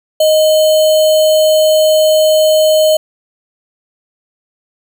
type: tone with sample-and-hold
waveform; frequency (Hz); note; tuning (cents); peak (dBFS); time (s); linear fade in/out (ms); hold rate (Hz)
sine; 622.3; D#5; 0; -6; 0.2-2.97; 5; 3675
effects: none